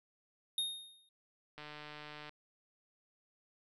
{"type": "tone with exponential decay", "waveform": "square", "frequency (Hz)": 3703, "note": "A#7", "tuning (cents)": -12, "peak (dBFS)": -31, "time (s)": [0.58, 1.09], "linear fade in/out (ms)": 2, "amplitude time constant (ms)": 110}
{"type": "click train", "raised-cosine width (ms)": 0.3, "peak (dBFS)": -32, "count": 108, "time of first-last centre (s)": [1.58, 2.293], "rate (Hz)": 150}
{"effects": ["resampled to 32000 Hz"]}